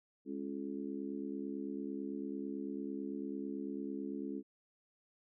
harmonic tone with a mistuned harmonic, 69 Hz, C#2, 7 cents flat, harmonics 3 / 4 / 5 / 6, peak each -44 / -41 / -45 / -48 dBFS, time 0.25-4.43 s, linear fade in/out 50 ms, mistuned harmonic 6, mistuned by +54 cents, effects none

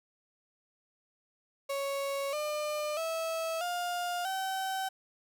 35% pulse tone with pitch steps, 554.4 / 601.1 / 651.7 / 706.6 / 766.1 Hz, C#5 / D5 / E5 / F5 / G5, 0 / +40 / -20 / +20 / -40 cents, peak -30 dBFS, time 1.69-4.89 s, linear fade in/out 10 ms, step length 640 ms, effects none

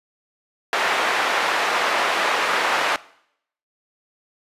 white band-pass noise, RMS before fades -21 dBFS, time 0.73-2.96 s, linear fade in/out 0 ms, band 530 to 1800 Hz, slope 12 dB/octave, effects noise-tail reverb RT60 0.7 s tail -20 dB re dry + resampled to 32000 Hz

